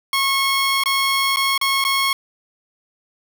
15% pulse tone with dropouts, 1091 Hz, C#6, 28 cents flat, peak -10 dBFS, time 0.13-2.13 s, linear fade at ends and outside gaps 2 ms, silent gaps 0.837-0.858 / 1.361-1.369 / 1.578-1.613 / 1.841-1.849 s, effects 8-bit

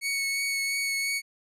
sawtooth tone with vibrato, 2217 Hz, C#7, in tune, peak -23 dBFS, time 0.01-1.22 s, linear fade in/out 50 ms, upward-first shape triangle, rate 2.9 Hz, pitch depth 16 cents each way, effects resampled to 32000 Hz

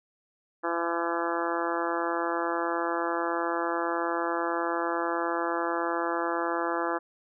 harmonic tone, 169.2 Hz, E3, 45 cents sharp, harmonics 2 / 3 / 4 / 5 / 6 / 7 / 8 / 9 / 10, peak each -32 / -34 / -35 / -35 / -35 / -35 / -36 / -40 / -38 dBFS, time 0.63-6.99 s, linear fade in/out 20 ms, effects none

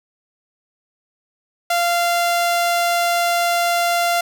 sawtooth tone, 692 Hz, F5, 16 cents flat, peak -12 dBFS, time 1.7-4.21 s, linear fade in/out 5 ms, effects none

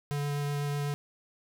square tone with vibrato, 144.3 Hz, D3, 30 cents flat, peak -30 dBFS, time 0.11-0.94 s, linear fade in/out 0 ms, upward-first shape triangle, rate 8 Hz, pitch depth 10 cents each way, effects none

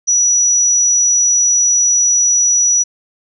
sine tone, 5870 Hz, F#8, 15 cents flat, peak -9 dBFS, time 0.07-2.84 s, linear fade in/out 20 ms, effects none

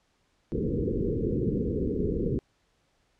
white low-pass noise, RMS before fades -28 dBFS, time 0.52-2.39 s, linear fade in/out 0 ms, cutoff 480 Hz, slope 96 dB/octave, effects pink hiss -70 dBFS RMS until 3.19 s + low-pass 7000 Hz 12 dB/octave

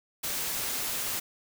white noise, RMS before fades -32 dBFS, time 0.23-1.2 s, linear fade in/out 10 ms, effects none

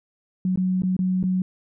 sine tone with dropouts, 185 Hz, F#3, in tune, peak -19 dBFS, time 0.45-1.42 s, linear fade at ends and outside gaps 2 ms, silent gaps 0.559-0.574 / 0.821-0.834 / 0.966-0.99 / 1.229-1.238 s, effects none

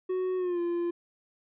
triangle tone with pitch glide, 370 to 345.2 Hz, F#4 to F4, 0 to -20 cents, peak -25 dBFS, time 0.09-0.91 s, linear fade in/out 10 ms, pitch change -120 cents, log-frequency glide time 0.37-0.6 s, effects resampled to 8000 Hz

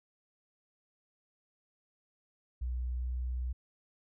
sine tone with pitch glide, 61.74 to 62.21 Hz, B1 to B1, 0 to +13 cents, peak -32 dBFS, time 2.61-3.53 s, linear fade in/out 10 ms, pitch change +13 cents, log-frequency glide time 2.97-3.07 s, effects none

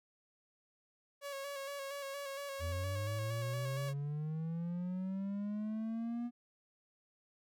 sawtooth tone with vibrato, 557 Hz, C#5, 8 cents sharp, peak -37 dBFS, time 1.21-3.94 s, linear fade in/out 50 ms, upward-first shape square, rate 4.3 Hz, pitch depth 29 cents each way
triangle linear sweep, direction up, 82.41 to 242 Hz, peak -34 dBFS, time 2.59-6.31 s, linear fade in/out 50 ms
effects none

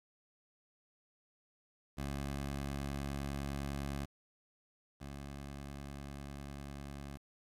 15% pulse tone pair in turn, 69.8 / 70.07 Hz, C#2 / C#2, +13 / +19 cents, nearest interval unison, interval 6 cents, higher second, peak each -31 / -38 dBFS, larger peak first, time 1.97-4.06 / 5-7.18 s, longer second, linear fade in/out 20 ms, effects resampled to 32000 Hz + 10-bit

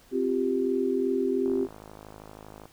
sine chord, C suspended fourth, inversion none, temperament equal, 261.6 / 349.2 / 392 Hz, C4 / F4 / G4, 0 / 0 / 0 cents, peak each -28 / -30 / -26 dBFS, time 0.11-1.68 s, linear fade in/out 50 ms
click train, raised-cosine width 1 ms, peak -30 dBFS, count 64, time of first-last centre 1.46-2.655 s, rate 52.7 Hz
effects pink hiss -57 dBFS RMS until 2.72 s

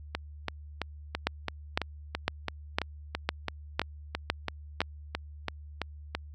two click trains, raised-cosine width 0.3 ms, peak -14 / -9 dBFS, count 19 / 8, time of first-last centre 0.15-6.15 / 1.27-4.805 s, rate 3 / 1.98 Hz, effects added 74 Hz sine -43 dBFS peak until 6.34 s

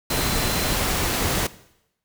sine tone in noise, 4084 Hz, C8, 43 cents flat, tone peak -33 dBFS, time 0.1-0.75 s, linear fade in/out 5 ms, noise pink, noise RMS -23 dBFS, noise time 0.1-1.47 s, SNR -13 dB, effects noise-tail reverb RT60 0.8 s tail -18 dB re dry

